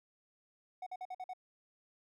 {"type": "tone bursts", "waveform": "triangle", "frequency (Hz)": 740, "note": "F#5", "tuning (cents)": 0, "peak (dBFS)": -38, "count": 6, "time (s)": [0.82, 1.335], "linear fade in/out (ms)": 5, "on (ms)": 45, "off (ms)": 49, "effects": []}